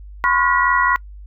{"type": "tone cluster", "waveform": "sine", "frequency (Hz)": [1006, 1090, 1434, 1931], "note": ["B5", "C#6", "F6", "B6"], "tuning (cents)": [32, -29, 45, -39], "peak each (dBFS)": -19, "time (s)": [0.24, 0.96], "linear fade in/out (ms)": 0, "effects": ["noise-tail reverb RT60 0.1 s tail -25 dB re dry", "added 50 Hz sine -34 dBFS peak until 1.26 s"]}